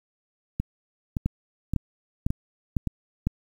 two click trains, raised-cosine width 5 ms, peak -13 / -11 dBFS, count 5 / 5, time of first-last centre 0.6-2.873 / 1.26-3.27 s, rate 1.76 / 1.99 Hz, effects 8-bit

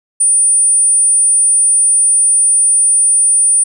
sine tone, 9300 Hz, D9, 18 cents flat, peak -7 dBFS, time 0.2-3.64 s, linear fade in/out 10 ms, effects none

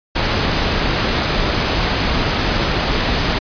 pink noise, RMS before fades -17 dBFS, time 0.15-3.39 s, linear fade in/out 10 ms, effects resampled to 11025 Hz

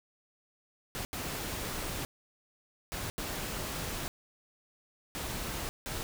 pink noise bursts at uneven times, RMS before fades -37 dBFS, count 6, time 0.95-1.05 / 1.13-2.05 / 2.92-3.1 / 3.18-4.08 / 5.15-5.69 / 5.86-6.03 s, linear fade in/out 0 ms, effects none

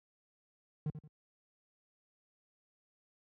triangle tone with echo, 151.8 Hz, D#3, 42 cents flat, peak -30 dBFS, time 0.86-0.9 s, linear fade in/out 2 ms, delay 88 ms, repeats 2, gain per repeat -10 dB, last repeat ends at 1.076 s, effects high-pass 60 Hz 12 dB/octave

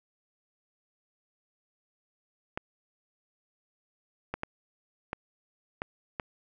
clicks, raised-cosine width 0.5 ms, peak -17 dBFS, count 6, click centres 2.575 / 4.34 / 4.434 / 5.131 / 5.819 / 6.198 s, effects none

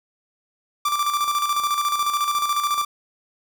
45% pulse tone with tremolo, 1174.7 Hz, D6, in tune, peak -18 dBFS, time 0.85-2.85 s, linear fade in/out 5 ms, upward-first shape square, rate 14 Hz, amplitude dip 50%, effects none

